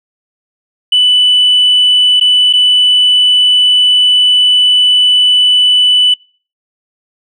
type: tone with dropouts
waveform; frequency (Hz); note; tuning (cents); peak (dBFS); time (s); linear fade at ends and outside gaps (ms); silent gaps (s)
sine; 2984; F#7; +14; -4; 0.92-6.14; 5; 2.199-2.21 / 2.528-2.535
effects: noise-tail reverb RT60 0.4 s tail -26 dB re dry + tanh soft clip ceiling -2 dBFS